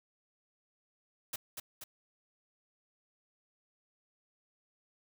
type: noise with echo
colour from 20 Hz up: white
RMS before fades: -38 dBFS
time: 1.33-1.36 s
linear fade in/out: 5 ms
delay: 240 ms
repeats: 2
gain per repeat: -4 dB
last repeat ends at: 1.84 s
effects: none